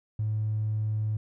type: tone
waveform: triangle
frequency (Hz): 107.5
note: A2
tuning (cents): -40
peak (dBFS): -22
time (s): 0.19-1.17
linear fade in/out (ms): 5
effects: tanh soft clip ceiling -23 dBFS